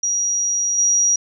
sine tone with level steps, 5750 Hz, F8, 50 cents sharp, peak -17 / -13 dBFS, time 0.03-1.16 s, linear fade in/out 5 ms, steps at 0.78 s, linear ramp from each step 5 ms, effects none

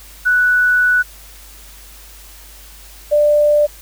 sine tone pair in turn, 1480 / 592.4 Hz, F#6 / D5, 0 / +15 cents, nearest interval octave + major third, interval 1585 cents, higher first, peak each -10 / -9 dBFS, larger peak second, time 0.25-1.03 / 3.11-3.67 s, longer first, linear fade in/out 20 ms, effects added 50 Hz sine -40 dBFS peak until 3.81 s + white hiss -41 dBFS RMS until 3.81 s

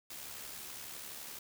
white noise with amplitude modulation, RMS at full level -44 dBFS, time 0.1-1.39 s, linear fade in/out 5 ms, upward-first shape sine, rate 71.9 Hz, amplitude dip 45%, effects none

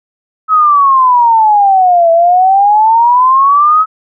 sine exponential two-way sweep, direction down then up, 1292 to 660 to 1292 Hz, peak -4 dBFS, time 0.48-3.86 s, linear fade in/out 50 ms, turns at 2.11 s, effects none

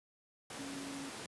sine tone in noise, 276.1 Hz, C#4, 7 cents flat, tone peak -43 dBFS, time 0.59-1.09 s, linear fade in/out 2 ms, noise pink, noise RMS -45 dBFS, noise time 0.5-1.26 s, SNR -1 dB, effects high-pass 150 Hz 12 dB/octave + resampled to 24000 Hz

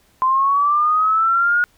sine linear sweep, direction up, 1030 to 1447 Hz, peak -13 dBFS, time 0.22-1.64 s, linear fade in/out 0 ms, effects pink hiss -57 dBFS RMS until 1.77 s

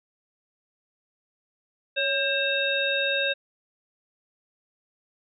harmonic tone with a mistuned harmonic, 533 Hz, C5, 32 cents sharp, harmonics 1 / 3 / 5 / 7, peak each -28 / -28 / -28 / -28 dBFS, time 1.96-3.34 s, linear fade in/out 20 ms, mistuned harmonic 1, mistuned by +76 cents, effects none

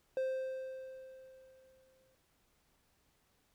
triangle tone with exponential decay, 523.3 Hz, C5, in tune, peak -29 dBFS, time 0.17-2.15 s, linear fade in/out 1 ms, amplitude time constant 430 ms, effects pink hiss -74 dBFS RMS until 3.54 s

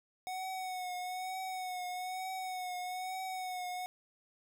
square tone with vibrato, 739 Hz, F#5, 2 cents flat, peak -38 dBFS, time 0.27-3.86 s, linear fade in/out 0 ms, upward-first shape triangle, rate 1.1 Hz, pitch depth 42 cents each way, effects none

